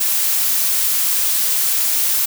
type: noise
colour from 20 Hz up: blue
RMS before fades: -17 dBFS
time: 0-2.26 s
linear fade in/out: 10 ms
effects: none